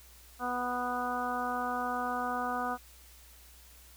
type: harmonic tone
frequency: 246.9 Hz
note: B3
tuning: in tune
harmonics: 1 / 2 / 3 / 4 / 5 / 6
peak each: -39 / -41 / -35 / -39 / -36 / -40 dBFS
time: 0.39-2.78 s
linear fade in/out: 50 ms
effects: added 60 Hz sine -56 dBFS peak until 3.96 s + white hiss -57 dBFS RMS until 3.96 s